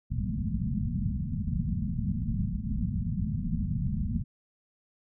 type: low-pass noise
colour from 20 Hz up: white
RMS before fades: -30 dBFS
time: 0.1-4.24 s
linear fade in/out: 20 ms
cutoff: 230 Hz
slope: 96 dB/octave
effects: none